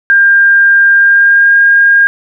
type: tone with pitch glide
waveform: sine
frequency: 1600 to 1617.7 Hz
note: G6 to G#6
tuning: +35 to -46 cents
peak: -3 dBFS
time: 0.1-2.07 s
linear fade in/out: 0 ms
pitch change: +19 cents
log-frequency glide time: 0.95-1.56 s
effects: none